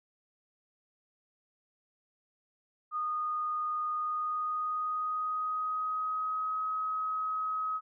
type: tone with pitch glide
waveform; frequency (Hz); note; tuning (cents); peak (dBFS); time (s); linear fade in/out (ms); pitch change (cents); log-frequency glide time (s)
sine; 1231 to 1270.7; D#6 to D#6; -19 to +36; -30; 2.91-7.81; 50; +55; 3.92-6.64
effects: none